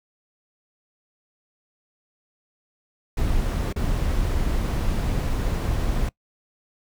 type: noise with dropouts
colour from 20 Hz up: brown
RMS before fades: -23 dBFS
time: 3.17-6.09 s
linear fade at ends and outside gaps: 5 ms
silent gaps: 3.728-3.76 s
effects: noise-tail reverb RT60 0.1 s tail -23 dB re dry